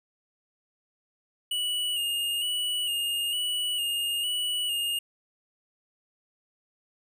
square tone with vibrato, 2890 Hz, F#7, 41 cents flat, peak -27 dBFS, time 1.51-4.99 s, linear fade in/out 5 ms, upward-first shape square, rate 1.1 Hz, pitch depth 33 cents each way, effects none

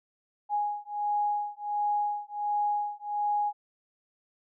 sine beating tone pair, 828 / 829.4 Hz, G#5 / G#5, -5 / -3 cents, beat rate 1.4 Hz, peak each -30 dBFS, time 0.49-3.53 s, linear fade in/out 50 ms, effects none

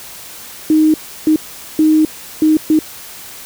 sine tone bursts at uneven times, 311.1 Hz, D#4, in tune, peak -7 dBFS, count 5, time 0.7-0.94 / 1.27-1.36 / 1.79-2.05 / 2.42-2.57 / 2.7-2.79 s, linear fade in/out 2 ms, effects white hiss -33 dBFS RMS until 3.45 s

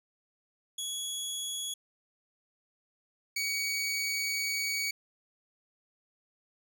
20% pulse tone pair in turn, 3356 / 2255 Hz, G#7 / C#7, +17 / +29 cents, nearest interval perfect fifth, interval 688 cents, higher first, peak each -28 / -25 dBFS, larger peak second, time 0.78-1.74 / 3.36-4.91 s, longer second, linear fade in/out 5 ms, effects none

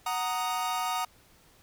45% pulse chord, D# minor, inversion first, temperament equal, 740 / 932.3 / 1244.5 Hz, F#5 / A#5 / D#6, 0 / 0 / 0 cents, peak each -33 dBFS, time 0.06-1.05 s, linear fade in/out 5 ms, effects pink hiss -60 dBFS RMS until 1.62 s

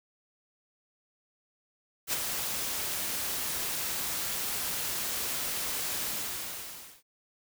white noise with ADSR envelope, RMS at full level -28 dBFS, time 2.07-7.03 s, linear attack 60 ms, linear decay 21 ms, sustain -5 dB, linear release 980 ms, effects none

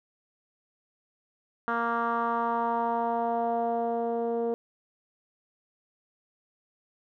10% pulse tone with low-pass filter sweep, 233.1 Hz, A#3, in tune, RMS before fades -28 dBFS, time 1.68-4.54 s, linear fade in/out 0 ms, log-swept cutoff 1400 to 500 Hz, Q 3, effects none

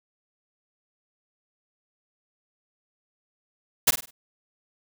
white noise with echo, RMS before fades -17 dBFS, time 3.87-3.91 s, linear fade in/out 10 ms, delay 50 ms, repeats 4, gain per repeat -9 dB, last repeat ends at 4.11 s, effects none

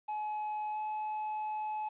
triangle tone with pitch glide, 849 to 855.9 Hz, G#5 to A5, +38 to -48 cents, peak -32 dBFS, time 0.08-1.89 s, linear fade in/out 10 ms, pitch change +14 cents, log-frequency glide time 0.71-0.78 s, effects resampled to 8000 Hz + 11-bit

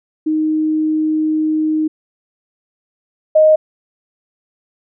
sine tone pair in turn, 311.1 / 622.2 Hz, D#4 / D#5, 0 / 0 cents, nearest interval octave, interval 1200 cents, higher second, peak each -13 / -6 dBFS, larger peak second, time 0.26-1.88 / 3.35-3.56 s, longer first, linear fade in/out 10 ms, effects none

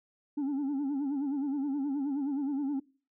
sine tone with vibrato, 280.5 Hz, C#4, 21 cents sharp, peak -26 dBFS, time 0.37-2.8 s, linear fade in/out 10 ms, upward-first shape sine, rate 9.5 Hz, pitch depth 97 cents each way, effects noise-tail reverb RT60 0.4 s tail -23 dB re dry + tanh soft clip ceiling -28 dBFS

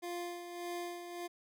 25% pulse tone with tremolo, 349.2 Hz, F4, in tune, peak -34 dBFS, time 0.02-1.28 s, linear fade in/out 20 ms, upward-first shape sine, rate 1.7 Hz, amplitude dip 55%, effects none

